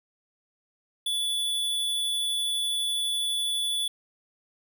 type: tone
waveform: square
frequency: 3448 Hz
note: A7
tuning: 36 cents flat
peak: -26 dBFS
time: 1.06-3.88 s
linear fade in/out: 5 ms
effects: none